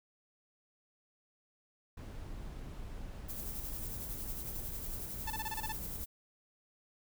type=noise; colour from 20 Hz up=brown; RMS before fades=-44 dBFS; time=1.97-6.04 s; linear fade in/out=5 ms
type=noise with tremolo; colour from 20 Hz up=violet; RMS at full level=-42 dBFS; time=3.28-6.06 s; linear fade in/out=20 ms; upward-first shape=sine; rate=11 Hz; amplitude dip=40%
type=tone bursts; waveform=sawtooth; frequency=880 Hz; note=A5; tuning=in tune; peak=-33 dBFS; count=8; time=5.27-5.724 s; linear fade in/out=5 ms; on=34 ms; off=26 ms
effects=none